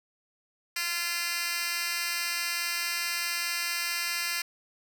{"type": "tone with high-pass filter", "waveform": "10% pulse", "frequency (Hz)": 344.7, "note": "F4", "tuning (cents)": -23, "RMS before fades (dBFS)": -31, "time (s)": [0.76, 4.42], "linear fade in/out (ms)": 5, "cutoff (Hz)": 2700, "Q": 1.2, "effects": []}